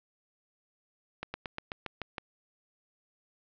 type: slowing click train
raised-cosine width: 0.3 ms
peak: -19 dBFS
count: 8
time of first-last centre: 1.23-2.182 s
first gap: 110 ms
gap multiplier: 1.07
effects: low-pass 4000 Hz 12 dB/octave